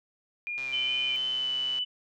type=tone with vibrato; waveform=sine; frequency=2400 Hz; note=D7; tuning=37 cents sharp; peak=-31 dBFS; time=0.47-1.16 s; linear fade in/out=0 ms; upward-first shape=square; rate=2.4 Hz; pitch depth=14 cents each way
type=click train; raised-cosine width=0.2 ms; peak=-28 dBFS; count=159; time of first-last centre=0.58-1.786 s; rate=131 Hz
type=tone with pitch glide; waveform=sine; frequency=3044 to 2983 Hz; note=F#7 to F#7; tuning=+48 to +13 cents; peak=-27 dBFS; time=0.72-1.85 s; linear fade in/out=20 ms; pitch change=-35 cents; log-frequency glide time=1.29-1.51 s
effects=none